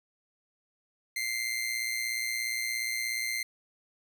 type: tone with amplitude modulation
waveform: sawtooth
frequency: 2088 Hz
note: C7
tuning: 4 cents flat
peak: -24 dBFS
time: 1.16-3.43 s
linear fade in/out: 5 ms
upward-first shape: sine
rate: 117 Hz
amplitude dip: 60%
effects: none